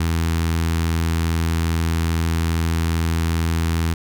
sawtooth tone with notch filter, 82.41 Hz, E2, in tune, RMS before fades -20 dBFS, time 0-3.94 s, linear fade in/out 5 ms, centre 580 Hz, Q 1.1, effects none

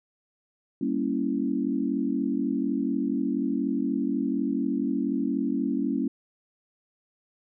sine chord, G diminished seventh, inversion none, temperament equal, 196 / 233.1 / 277.2 / 329.6 Hz, G3 / Bb3 / Db4 / Fb4, 0 / 0 / 0 / 0 cents, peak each -32 / -29 / -27 / -32 dBFS, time 0.81-6.08 s, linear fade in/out 5 ms, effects none

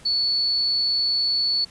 sine tone, 4435 Hz, C#8, in tune, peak -19 dBFS, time 0.05-1.65 s, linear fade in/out 10 ms, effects pink hiss -49 dBFS RMS until 1.7 s + resampled to 24000 Hz

